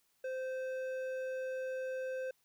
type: tone with hard clipping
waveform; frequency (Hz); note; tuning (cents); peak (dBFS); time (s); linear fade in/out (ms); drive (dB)
triangle; 519; C5; -14; -38; 0.24-2.31; 5; 12
effects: white hiss -75 dBFS RMS until 2.44 s